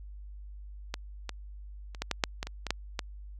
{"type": "clicks", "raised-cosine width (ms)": 0.2, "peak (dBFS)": [-15, -18, -27, -14, -11, -6, -16, -21, -17, -10, -13], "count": 11, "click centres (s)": [0.941, 1.293, 1.948, 2.02, 2.113, 2.238, 2.429, 2.47, 2.667, 2.706, 2.992], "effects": ["added 50 Hz sine -42 dBFS peak until 3.39 s"]}